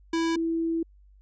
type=tone pair in turn; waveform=square / sine; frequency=329.6 / 329.6 Hz; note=E4 / E4; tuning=0 / 0 cents; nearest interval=unison; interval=0 cents; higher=neither; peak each=-24 dBFS; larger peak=neither; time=0.13-0.36 / 0.36-0.83 s; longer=second; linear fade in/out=5 ms; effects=added 49 Hz sine -52 dBFS peak until 1.21 s + resampled to 16000 Hz